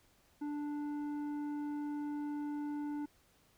triangle tone with tanh clipping, 293.7 Hz, D4, in tune, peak -38 dBFS, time 0.41-3.06 s, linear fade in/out 10 ms, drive 13 dB, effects pink hiss -69 dBFS RMS until 3.57 s

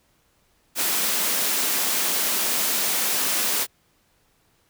white high-pass noise, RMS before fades -23 dBFS, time 0.75-3.67 s, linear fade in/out 50 ms, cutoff 170 Hz, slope 48 dB/octave, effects pink hiss -64 dBFS RMS until 4.69 s

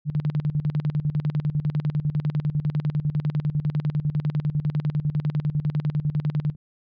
sine tone with tremolo, 149 Hz, D3, 25 cents sharp, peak -19 dBFS, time 0.05-6.56 s, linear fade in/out 50 ms, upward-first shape square, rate 10 Hz, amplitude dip 80%, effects resampled to 11025 Hz

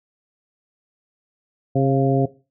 harmonic tone with a mistuned harmonic, 134.9 Hz, C#3, 47 cents flat, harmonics 1 / 2 / 3 / 4 / 5, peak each -18 / -21 / -23 / -24 / -25 dBFS, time 1.75-2.26 s, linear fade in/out 10 ms, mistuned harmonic 5, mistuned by +37 cents, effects noise-tail reverb RT60 0.3 s tail -17 dB re dry

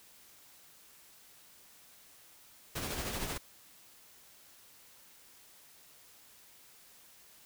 pink noise with tremolo, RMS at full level -36 dBFS, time 2.75-3.38 s, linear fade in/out 10 ms, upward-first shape sine, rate 13 Hz, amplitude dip 40%, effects white hiss -59 dBFS RMS until 7.45 s

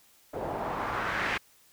white noise with low-pass filter sweep, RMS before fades -32 dBFS, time 0.33-1.38 s, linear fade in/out 10 ms, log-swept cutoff 580 to 2200 Hz, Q 1.9, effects white hiss -61 dBFS RMS until 1.72 s

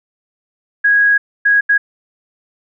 sine tone bursts at uneven times, 1653 Hz, G#6, 9 cents flat, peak -8 dBFS, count 3, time 0.84-1.18 / 1.45-1.61 / 1.69-1.78 s, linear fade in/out 10 ms, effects none

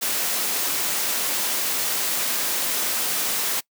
white noise, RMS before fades -24 dBFS, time 0.01-3.61 s, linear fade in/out 20 ms, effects noise-tail reverb RT60 0.1 s tail -23 dB re dry + high-pass 200 Hz 12 dB/octave

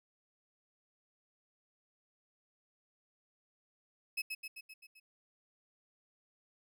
35% pulse tone with echo, 2577 Hz, E7, 40 cents flat, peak -32 dBFS, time 4.17-4.22 s, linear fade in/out 10 ms, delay 130 ms, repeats 6, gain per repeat -4 dB, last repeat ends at 5 s, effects none

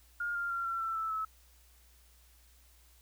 sine tone with pitch steps, 1417 / 1396.7 / 1376.7 / 1356.9 / 1337.5 / 1318.3 / 1299.4 Hz, F6 / F6 / F6 / E6 / E6 / E6 / E6, +25 / 0 / -25 / +50 / +25 / 0 / -25 cents, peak -32 dBFS, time 0.2-1.25 s, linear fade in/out 5 ms, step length 150 ms, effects added 60 Hz sine -61 dBFS peak until 3.01 s + white hiss -65 dBFS RMS until 3.01 s

